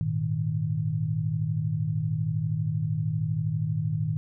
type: chord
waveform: sine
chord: Ab suspended second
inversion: none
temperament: equal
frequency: 103.83 / 116.54 / 155.56 Hz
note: Ab2 / Bb2 / Eb3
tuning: 0 / 0 / 0 cents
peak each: -31 / -30 / -27 dBFS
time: 0.01-4.17 s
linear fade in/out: 0 ms
effects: none